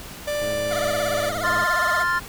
45% pulse tone with pitch glide, 590 to 585.2 Hz, D5 to D5, +8 to -6 cents, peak -23 dBFS, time 0.27-1.3 s, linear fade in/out 10 ms, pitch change -14 cents, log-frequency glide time 0.47-1.07 s
click train, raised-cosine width 2 ms, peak -23 dBFS, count 129, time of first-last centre 0.42-1.639 s, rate 105 Hz
25% pulse tone with vibrato, 659.3 Hz, E5, in tune, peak -22 dBFS, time 0.7-2.04 s, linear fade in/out 20 ms, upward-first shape triangle, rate 17 Hz, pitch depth 190 cents each way
triangle chord, F major, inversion second, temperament equal, 1046.5 / 1396.9 / 1760 Hz, C6 / F6 / A6, 0 / 0 / 0 cents, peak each -22 dBFS, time 1.43-2.2 s, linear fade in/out 20 ms
effects pink hiss -38 dBFS RMS until 2.28 s

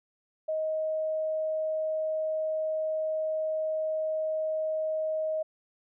sine tone, 628 Hz, D#5, 16 cents sharp, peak -27 dBFS, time 0.48-5.43 s, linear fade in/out 10 ms, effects none

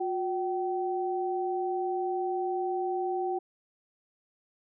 sine tone pair together, 361.2 / 767 Hz, F#4 / G5, -42 / -38 cents, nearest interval octave + minor second, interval 1304 cents, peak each -30 / -31 dBFS, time 0-3.39 s, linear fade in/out 10 ms, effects none

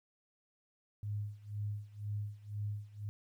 sine tone with tremolo, 103.83 Hz, G#2, in tune, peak -34 dBFS, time 1.03-3.09 s, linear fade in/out 0 ms, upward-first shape sine, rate 2 Hz, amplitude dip 90%, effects 12-bit

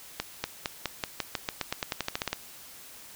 accelerating click train, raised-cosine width 0.2 ms, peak -11 dBFS, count 18, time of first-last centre 0.2-2.33 s, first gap 240 ms, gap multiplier 0.91, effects white hiss -48 dBFS RMS until 3.15 s

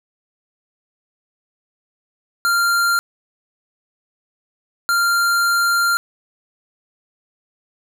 square tone bursts at uneven times, 1390 Hz, F6, 9 cents flat, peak -15 dBFS, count 2, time 2.45-2.99 / 4.89-5.97 s, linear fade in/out 0 ms, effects none

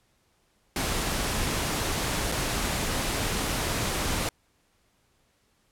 pink noise with dropouts, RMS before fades -28 dBFS, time 0.76-4.29 s, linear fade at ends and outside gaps 2 ms, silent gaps 2.318-2.321 s, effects pink hiss -68 dBFS RMS until 5.71 s + low-pass 12000 Hz 12 dB/octave

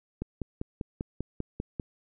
click train, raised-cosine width 3 ms, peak -19 dBFS, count 9, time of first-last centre 0.22-1.798 s, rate 5.07 Hz, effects none

